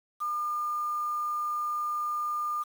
sine tone with quantisation, 1206 Hz, D6, 46 cents sharp, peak -28 dBFS, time 0.2-2.64 s, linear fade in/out 20 ms, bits 8, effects none

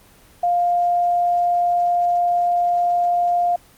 sine tone, 702 Hz, F5, 9 cents sharp, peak -15 dBFS, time 0.43-3.56 s, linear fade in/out 5 ms, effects pink hiss -50 dBFS RMS until 3.77 s + Opus 24 kbps

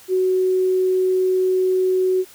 sine tone, 372.1 Hz, F#4, 10 cents sharp, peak -15 dBFS, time 0.08-2.25 s, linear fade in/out 50 ms, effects white hiss -46 dBFS RMS until 2.34 s

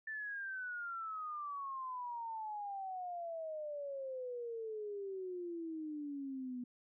sine exponential sweep, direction down, 1776 to 243.6 Hz, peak -40 dBFS, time 0.07-6.64 s, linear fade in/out 5 ms, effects none

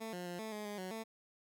15% pulse tone with pitch steps, 222.8 / 178.2 / 176 / 219.6 / 210.7 / 206.4 / 185.4 / 223 Hz, A3 / F3 / F3 / A3 / G#3 / G#3 / F#3 / A3, +22 / +35 / +14 / -3 / +25 / -10 / +4 / +23 cents, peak -35 dBFS, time 0-1.04 s, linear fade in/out 20 ms, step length 130 ms, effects none

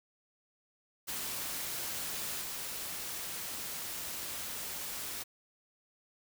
white noise with level steps, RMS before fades -38 / -40 dBFS, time 1.07-5.24 s, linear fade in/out 20 ms, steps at 2.41 s, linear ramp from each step 5 ms, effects none

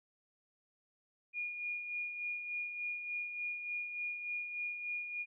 sine tone with tremolo, 2434 Hz, D#7, 39 cents flat, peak -35 dBFS, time 1.33-5.26 s, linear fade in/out 50 ms, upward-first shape sine, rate 3.4 Hz, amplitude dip 50%, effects none

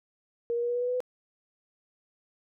sine tone with pitch steps, 470 / 474.4 / 478.8 / 483.2 / 487.7 / 492.2 / 496.8 / 501.4 Hz, A#4 / A#4 / A#4 / B4 / B4 / B4 / B4 / B4, +14 / +30 / +46 / -38 / -22 / -6 / +10 / +26 cents, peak -26 dBFS, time 0.5-1.004 s, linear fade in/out 0 ms, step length 63 ms, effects none

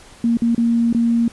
sine tone with dropouts, 233.1 Hz, A#3, in tune, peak -13 dBFS, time 0.24-1.28 s, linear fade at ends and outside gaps 2 ms, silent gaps 0.371-0.42 / 0.548-0.579 / 0.928-0.947 s, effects pink hiss -44 dBFS RMS until 1.32 s + resampled to 24000 Hz

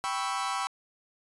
40% pulse chord, C# half-diminished seventh, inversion second, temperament equal, 784 / 987.8 / 1108.7 / 1318.5 Hz, G5 / B5 / C#6 / E6, 0 / 0 / 0 / 0 cents, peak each -34 dBFS, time 0.04-0.67 s, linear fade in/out 0 ms, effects resampled to 24000 Hz

